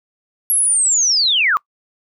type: linear sweep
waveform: sine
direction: down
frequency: 11390 to 1087 Hz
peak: -12 dBFS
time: 0.5-1.57 s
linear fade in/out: 0 ms
effects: noise-tail reverb RT60 0.1 s tail -24 dB re dry